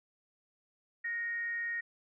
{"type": "tone with frequency modulation", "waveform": "sine", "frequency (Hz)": 1864.7, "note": "A#6", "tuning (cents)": 0, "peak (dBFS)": -33, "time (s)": [1.04, 1.81], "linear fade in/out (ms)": 10, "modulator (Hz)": 424, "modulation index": 0.21, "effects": []}